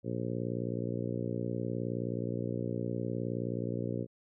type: harmonic tone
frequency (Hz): 59.3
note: A#1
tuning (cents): +30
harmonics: 2 / 3 / 4 / 5 / 6 / 7 / 8 / 9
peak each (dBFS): -37 / -39 / -40 / -41 / -42 / -42 / -43 / -44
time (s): 0.03-4.07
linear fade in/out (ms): 50
effects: none